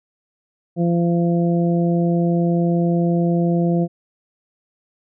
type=harmonic tone; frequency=171.3 Hz; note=F3; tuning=33 cents flat; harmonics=1 / 2 / 3 / 4; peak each=-16 / -22 / -26 / -28 dBFS; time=0.76-3.88 s; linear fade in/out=50 ms; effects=none